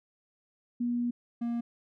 sine / triangle tone pair in turn, 240.7 / 235.6 Hz, B3 / A#3, -44 / +19 cents, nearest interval unison, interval 37 cents, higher first, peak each -27 dBFS, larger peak neither, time 0.8-1.11 / 1.41-1.61 s, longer first, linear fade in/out 10 ms, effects none

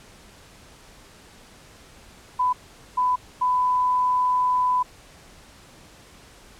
sine tone bursts at uneven times, 1000 Hz, B5, 21 cents sharp, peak -18 dBFS, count 3, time 2.39-2.53 / 2.97-3.16 / 3.41-4.83 s, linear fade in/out 10 ms, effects pink hiss -49 dBFS RMS until 6.59 s + low-pass 10000 Hz 12 dB/octave

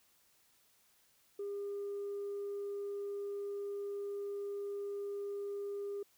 sine tone, 403.5 Hz, G#4, 50 cents flat, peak -36 dBFS, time 1.39-6.03 s, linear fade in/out 5 ms, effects tanh soft clip ceiling -35 dBFS + white hiss -70 dBFS RMS until 6.17 s

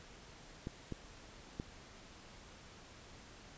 clicks, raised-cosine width 3 ms, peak -27 dBFS, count 3, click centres 0.671 / 0.923 / 1.599 s, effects pink hiss -56 dBFS RMS until 3.57 s + resampled to 16000 Hz

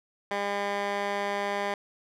15% pulse tone with band-pass filter, 201.8 Hz, G#3, 49 cents flat, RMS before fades -30 dBFS, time 0.31-1.74 s, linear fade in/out 2 ms, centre 1300 Hz, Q 0.9, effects none

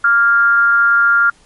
sine tone with frequency modulation, 1396.9 Hz, F6, in tune, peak -8 dBFS, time 0.04-1.3 s, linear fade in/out 5 ms, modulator 238 Hz, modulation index 0.41, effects pink hiss -50 dBFS RMS until 1.45 s + MP3 48 kbps

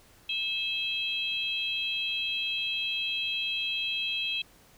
sine tone cluster, 2609 / 3239 / 3967 Hz, E7 / G#7 / B7, -18 / -44 / +7 cents, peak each -32 / -31 / -38 dBFS, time 0.29-4.42 s, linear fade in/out 5 ms, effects pink hiss -58 dBFS RMS until 4.77 s

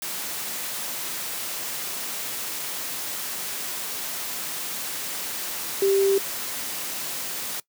sine tone in noise, 392 Hz, G4, in tune, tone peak -17 dBFS, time 5.82-6.18 s, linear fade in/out 2 ms, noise white, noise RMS -31 dBFS, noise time 0.02-7.6 s, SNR +11 dB, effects noise-tail reverb RT60 0.1 s tail -21 dB re dry + high-pass 150 Hz 12 dB/octave

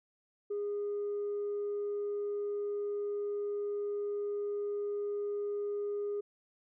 sine tone, 410.1 Hz, G#4, 22 cents flat, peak -31 dBFS, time 0.5-6.21 s, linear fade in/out 10 ms, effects tanh soft clip ceiling -30 dBFS

